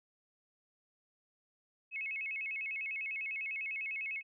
sine tone with vibrato, 2368 Hz, D7, 14 cents sharp, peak -36 dBFS, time 1.91-4.23 s, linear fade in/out 50 ms, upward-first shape square, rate 10 Hz, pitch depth 140 cents each way, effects none

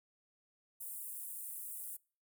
pink high-pass noise, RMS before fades -45 dBFS, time 0.8-1.97 s, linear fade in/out 10 ms, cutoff 8800 Hz, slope 48 dB/octave, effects noise-tail reverb RT60 0.4 s tail -25 dB re dry

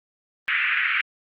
white band-pass noise, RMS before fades -22 dBFS, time 0.48-1.01 s, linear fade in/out 0 ms, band 1400 to 2600 Hz, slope 48 dB/octave, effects Opus 32 kbps

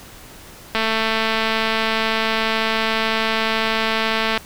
click train, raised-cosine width 0.3 ms, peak -4 dBFS, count 806, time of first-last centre 0.75-4.376 s, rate 222 Hz, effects pink hiss -41 dBFS RMS until 4.45 s

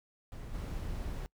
brown noise with level steps, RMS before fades -43 / -38 dBFS, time 0.32-1.26 s, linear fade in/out 0 ms, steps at 0.53 s, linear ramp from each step 20 ms, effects noise-tail reverb RT60 0.1 s tail -24 dB re dry

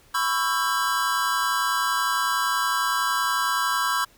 square chord, C# half-diminished seventh, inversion third, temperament just, 997.9 / 1108.7 / 1330.5 / 1596.6 Hz, B5 / C#6 / E6 / G6, +18 / 0 / +16 / +31 cents, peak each -28 dBFS, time 0.14-4.05 s, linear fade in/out 10 ms, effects pink hiss -56 dBFS RMS until 4.17 s

